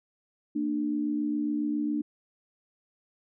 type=tone pair together; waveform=sine; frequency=229.8 / 297.1 Hz; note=A#3 / D4; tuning=-25 / +20 cents; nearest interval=major third; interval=445 cents; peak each=-32 / -27 dBFS; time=0.55-2.02 s; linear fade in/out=10 ms; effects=none